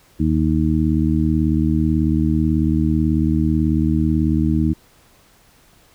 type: harmonic tone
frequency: 78.2 Hz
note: D#2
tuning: 9 cents sharp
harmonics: 1 / 2 / 3 / 4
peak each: -20 / -20 / -20 / -20 dBFS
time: 0.19-4.74 s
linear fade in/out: 20 ms
effects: pink hiss -53 dBFS RMS until 5.94 s